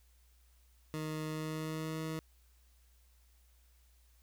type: tone with pitch glide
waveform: 20% pulse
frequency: 155.56 to 158.83 Hz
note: D#3 to D#3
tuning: 0 to +36 cents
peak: -32 dBFS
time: 0.94-2.19 s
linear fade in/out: 0 ms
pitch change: +36 cents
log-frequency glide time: 1.26-2.01 s
effects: added 60 Hz sine -63 dBFS peak until 4.22 s + white hiss -72 dBFS RMS until 4.22 s